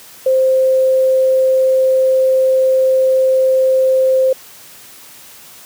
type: tone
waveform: sine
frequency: 523 Hz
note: C5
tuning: 1 cent flat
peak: -9 dBFS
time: 0.26-4.33 s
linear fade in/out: 5 ms
effects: white hiss -39 dBFS RMS until 5.65 s + high-pass 80 Hz 12 dB/octave